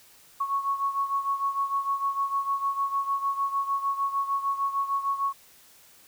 sine beating tone pair, 1105 / 1111.6 Hz, C#6 / C#6, -6 / +4 cents, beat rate 6.6 Hz, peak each -26 / -31 dBFS, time 0.4-5.33 s, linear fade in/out 10 ms, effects white hiss -55 dBFS RMS until 6.07 s

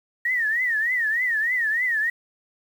sine tone with vibrato, 1864.7 Hz, A#6, in tune, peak -20 dBFS, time 0.25-2.1 s, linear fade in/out 5 ms, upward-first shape triangle, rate 3.3 Hz, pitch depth 180 cents each way, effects 8-bit

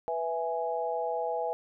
sine chord, E major, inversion second, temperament equal, 493.9 / 659.3 / 830.6 Hz, B4 / E5 / G#5, 0 / 0 / 0 cents, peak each -33 dBFS, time 0.08-1.53 s, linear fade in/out 0 ms, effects none

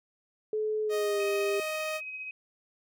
sine tone with pitch glide, 430 to 401.2 Hz, A4 to G4, -40 to +40 cents, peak -27 dBFS, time 0.53-1.6 s, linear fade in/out 2 ms, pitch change -120 cents, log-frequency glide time 0.83-1.22 s
sawtooth tone, 623 Hz, D#5, 2 cents sharp, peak -28 dBFS, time 0.89-2.01 s, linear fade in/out 50 ms
sine tone with tremolo, 2530 Hz, D#7, 28 cents sharp, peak -35 dBFS, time 1.2-2.31 s, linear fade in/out 2 ms, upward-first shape sine, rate 15 Hz, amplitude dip 35%
effects none

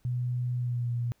sine tone with pitch glide, 123.47 to 119.75 Hz, B2 to A#2, 0 to +47 cents, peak -27 dBFS, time 0.05-1.12 s, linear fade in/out 0 ms, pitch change -53 cents, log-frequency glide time 0.56-0.91 s, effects pink hiss -69 dBFS RMS until 1.2 s

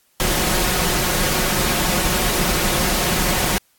pink noise with comb filter, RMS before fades -19 dBFS, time 0.2-3.58 s, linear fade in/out 0 ms, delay 5.5 ms, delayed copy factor +0.55, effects white hiss -60 dBFS RMS until 3.78 s + AAC 64 kbps

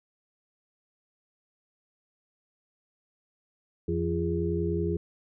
harmonic tone with a mistuned harmonic, 85.6 Hz, F2, 34 cents flat, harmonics 1 / 2 / 4 / 5, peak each -31 / -31 / -31 / -31 dBFS, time 3.88-4.97 s, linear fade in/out 5 ms, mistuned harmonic 5, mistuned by -62 cents, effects none

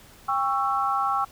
sine chord, C# diminished, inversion second, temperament just, 798.3 / 1108.7 / 1330.5 Hz, G5 / C#6 / E6, +31 / 0 / +16 cents, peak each -26 dBFS, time 0.28-1.25 s, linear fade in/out 10 ms, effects pink hiss -51 dBFS RMS until 1.31 s

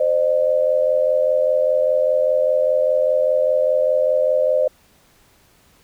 sine tone pair together, 521 / 606 Hz, C5 / D#5, -7 / -46 cents, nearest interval minor third, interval 261 cents, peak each -17 dBFS, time 0-4.68 s, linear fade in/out 5 ms, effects pink hiss -55 dBFS RMS until 5.83 s

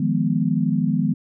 sine chord, F half-diminished seventh, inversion third, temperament equal, 155.56 / 174.61 / 207.7 / 246.9 Hz, Eb3 / F3 / Ab3 / Cb4, 0 / 0 / 0 / 0 cents, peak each -23 dBFS, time 0-1.14 s, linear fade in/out 5 ms, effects none

